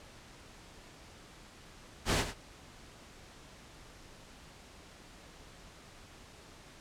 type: noise with echo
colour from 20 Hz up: pink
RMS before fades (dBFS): -29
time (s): 2.05-2.25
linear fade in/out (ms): 50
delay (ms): 95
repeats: 1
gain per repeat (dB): -10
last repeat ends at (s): 2.345
effects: pink hiss -54 dBFS RMS until 6.8 s + low-pass 8000 Hz 12 dB/octave